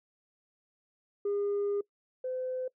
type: tone pair in turn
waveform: sine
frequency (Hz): 406 / 511.5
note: G#4 / C5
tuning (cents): -39 / -39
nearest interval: major third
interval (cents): 400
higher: second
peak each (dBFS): -26 / -31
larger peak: first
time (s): 1.25-1.81 / 2.24-2.68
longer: first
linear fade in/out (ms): 5
effects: noise-tail reverb RT60 0.1 s tail -22 dB re dry + tanh soft clip ceiling -26 dBFS